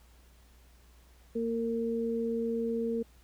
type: tone pair together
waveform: sine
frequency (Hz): 231.1 / 459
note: A#3 / A#4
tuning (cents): -15 / -27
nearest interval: octave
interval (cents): 1188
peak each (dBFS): -32 / -31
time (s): 1.35-3.03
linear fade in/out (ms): 10
effects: added 60 Hz sine -57 dBFS peak until 3.23 s + pink hiss -64 dBFS RMS until 3.23 s